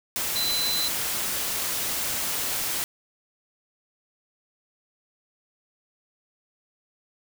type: tone in noise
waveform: sine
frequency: 4028 Hz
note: B7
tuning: 33 cents sharp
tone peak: -25 dBFS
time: 0.36-0.88 s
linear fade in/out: 0 ms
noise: white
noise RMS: -28 dBFS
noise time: 0.16-2.84 s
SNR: 0 dB
effects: none